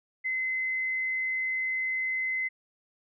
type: tone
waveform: sine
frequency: 2050 Hz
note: C7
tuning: 36 cents flat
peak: -27 dBFS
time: 0.24-2.49 s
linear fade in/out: 20 ms
effects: none